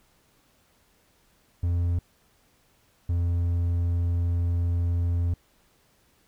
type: tone pair in turn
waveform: triangle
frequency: 86.6 / 86.3 Hz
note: F2 / F2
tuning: -14 / -20 cents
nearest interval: unison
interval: 6 cents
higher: first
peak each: -20 / -20 dBFS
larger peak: neither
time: 1.63-1.99 / 3.09-5.34 s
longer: second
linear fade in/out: 5 ms
effects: pink hiss -64 dBFS RMS until 6.27 s